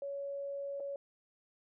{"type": "tone with dropouts", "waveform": "sine", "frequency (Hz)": 560, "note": "C#5", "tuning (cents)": 18, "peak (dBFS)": -37, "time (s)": [0.02, 0.96], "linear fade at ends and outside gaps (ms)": 2, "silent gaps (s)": [0.8, 0.804], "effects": []}